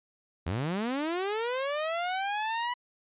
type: linear sweep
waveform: sawtooth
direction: up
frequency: 74.7 to 987.8 Hz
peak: -25 dBFS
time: 0.46-2.74 s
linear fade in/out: 10 ms
effects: resampled to 8000 Hz